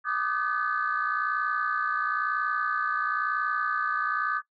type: tone cluster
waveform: sine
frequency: 1178 / 1239 / 1520 / 1712 Hz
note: D6 / D#6 / F#6 / A6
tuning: +5 / -8 / +46 / -48 cents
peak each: -30 dBFS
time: 0.04-4.42 s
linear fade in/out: 50 ms
effects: noise-tail reverb RT60 0.1 s tail -17 dB re dry + tanh soft clip ceiling -16 dBFS